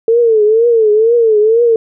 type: tone with vibrato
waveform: sine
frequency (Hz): 446.8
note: A4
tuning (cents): +27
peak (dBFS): -6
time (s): 0.08-1.76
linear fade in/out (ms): 2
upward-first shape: triangle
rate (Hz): 2.1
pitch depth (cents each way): 130
effects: none